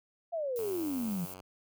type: exponential sweep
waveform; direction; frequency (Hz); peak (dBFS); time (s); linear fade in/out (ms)
sine; down; 698.5 to 165.4; -31; 0.32-1.26; 20
type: noise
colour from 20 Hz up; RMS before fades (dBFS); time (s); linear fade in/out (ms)
violet; -45; 0.56-1.34; 0
type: tone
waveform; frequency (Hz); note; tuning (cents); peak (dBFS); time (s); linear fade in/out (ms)
5% pulse; 92.5; F#2; 0; -35; 0.58-1.41; 5
effects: none